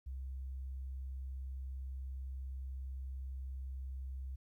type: tone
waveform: sine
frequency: 65.7 Hz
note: C2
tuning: 8 cents sharp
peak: -40 dBFS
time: 0.06-4.36 s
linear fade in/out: 10 ms
effects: 13-bit